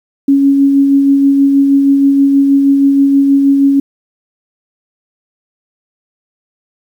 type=tone with tremolo; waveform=sine; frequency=277.2 Hz; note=C#4; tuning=in tune; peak=-4 dBFS; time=0.28-3.8 s; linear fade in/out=5 ms; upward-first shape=sine; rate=6.3 Hz; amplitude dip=30%; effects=7-bit